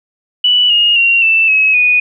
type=tone with pitch steps; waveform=sine; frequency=2960 / 2856 / 2755 / 2658 / 2565 / 2475 Hz; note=F#7 / F7 / F7 / E7 / E7 / D#7; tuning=0 / +38 / -24 / +14 / -48 / -10 cents; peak=-7 dBFS; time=0.44-2 s; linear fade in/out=5 ms; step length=260 ms; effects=none